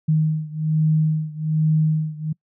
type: beating tone pair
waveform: sine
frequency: 155.56 / 156.76 Hz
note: D#3 / D#3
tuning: 0 / +13 cents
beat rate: 1.2 Hz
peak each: -19 / -21 dBFS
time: 0.08-2.33 s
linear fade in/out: 10 ms
effects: noise-tail reverb RT60 0.1 s tail -26 dB re dry